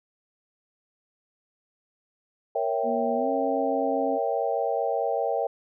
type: chord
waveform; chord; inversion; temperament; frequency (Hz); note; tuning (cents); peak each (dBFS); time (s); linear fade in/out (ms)
sine; A# diminished seventh; none; equal; 466.2 / 554.4 / 659.3 / 784; A#4 / C#5 / E5 / G5; 0 / 0 / 0 / 0; -29; 2.55-5.47; 5
type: tone with pitch glide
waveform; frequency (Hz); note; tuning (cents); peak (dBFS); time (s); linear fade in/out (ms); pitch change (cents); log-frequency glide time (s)
sine; 237.4 to 271.1; A#3 to C#4; +32 to -38; -29; 2.83-4.19; 50; +230; 3.15-3.29
effects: none